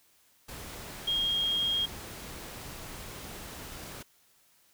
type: tone in noise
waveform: sine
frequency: 3246 Hz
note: G#7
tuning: 40 cents flat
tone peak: -26 dBFS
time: 1.07-1.86 s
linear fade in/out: 10 ms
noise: pink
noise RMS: -43 dBFS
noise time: 0.48-4.03 s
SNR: +14 dB
effects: white hiss -65 dBFS RMS until 4.73 s